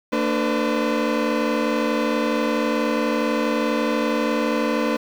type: tone cluster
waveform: 30% pulse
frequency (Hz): 227.4 / 295.8 / 507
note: A#3 / D4 / B4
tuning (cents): -43 / +13 / +45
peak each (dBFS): -21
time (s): 0.12-4.97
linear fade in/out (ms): 10
effects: low-pass 4000 Hz 12 dB/octave + 7-bit